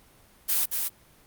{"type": "noise with echo", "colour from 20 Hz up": "blue", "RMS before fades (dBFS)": -24, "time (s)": [0.48, 0.66], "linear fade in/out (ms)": 20, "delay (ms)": 230, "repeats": 1, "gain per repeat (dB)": -4, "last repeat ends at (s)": 0.89, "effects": ["pink hiss -57 dBFS RMS until 1.26 s", "Opus 32 kbps"]}